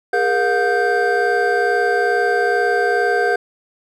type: tone cluster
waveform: triangle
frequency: 410.6 / 472.9 / 718 / 1564 Hz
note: G#4 / A#4 / F5 / G6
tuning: -20 / +25 / +48 / -4 cents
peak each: -18 dBFS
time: 0.13-3.36 s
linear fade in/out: 5 ms
effects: none